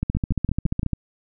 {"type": "two click trains", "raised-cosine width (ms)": 5, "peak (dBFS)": [-11, -10], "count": [5, 14], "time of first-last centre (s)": [[0.15, 0.831], [0.03, 0.933]], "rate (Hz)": [5.87, 14.4], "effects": []}